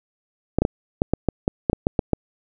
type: clicks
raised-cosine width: 2 ms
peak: -4 dBFS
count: 12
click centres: 0.586 / 0.62 / 0.651 / 1.019 / 1.136 / 1.287 / 1.479 / 1.698 / 1.731 / 1.869 / 1.992 / 2.133 s
effects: none

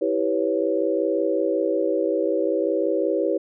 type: chord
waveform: sine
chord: C# half-diminished seventh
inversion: first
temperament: equal with one note detuned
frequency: 326.6 / 392 / 493.9 / 554.4 Hz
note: E4 / G4 / B4 / C#5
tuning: -16 / 0 / 0 / 0 cents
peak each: -25 dBFS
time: 0.01-3.38 s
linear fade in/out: 10 ms
effects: none

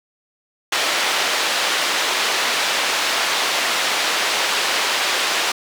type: band-pass noise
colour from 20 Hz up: white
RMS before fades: -20 dBFS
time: 0.72-5.52 s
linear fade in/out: 5 ms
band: 450 to 3900 Hz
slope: 12 dB/octave
effects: none

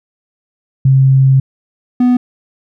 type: tone pair in turn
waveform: sine / triangle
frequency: 133.8 / 247.7 Hz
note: C3 / B3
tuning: +39 / +5 cents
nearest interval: major seventh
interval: 1066 cents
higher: second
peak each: -5 dBFS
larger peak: neither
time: 0.85-1.4 / 2-2.17 s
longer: first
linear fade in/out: 5 ms
effects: none

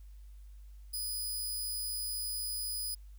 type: tone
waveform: 10% pulse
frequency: 4978 Hz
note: D#8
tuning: in tune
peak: -28 dBFS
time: 0.93-2.95 s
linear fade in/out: 10 ms
effects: added 50 Hz sine -48 dBFS peak until 3.18 s + white hiss -72 dBFS RMS until 3.18 s

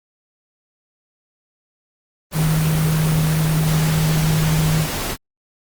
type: tone in noise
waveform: sine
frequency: 156.9 Hz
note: D#3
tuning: 15 cents sharp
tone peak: -15 dBFS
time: 2.33-4.87 s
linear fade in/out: 50 ms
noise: pink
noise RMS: -24 dBFS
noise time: 2.31-5.17 s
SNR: +6 dB
effects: Opus 24 kbps

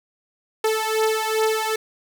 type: beating tone pair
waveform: sawtooth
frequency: 437.3 / 439.8 Hz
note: A4 / A4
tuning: -11 / -1 cents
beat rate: 2.5 Hz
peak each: -18 / -19 dBFS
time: 0.64-1.76 s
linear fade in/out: 5 ms
effects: none

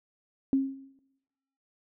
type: tone with exponential decay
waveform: sine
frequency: 270 Hz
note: C#4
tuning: 45 cents flat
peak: -19 dBFS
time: 0.53-0.99 s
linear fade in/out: 1 ms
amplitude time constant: 100 ms
effects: noise-tail reverb RT60 1.0 s tail -22 dB re dry

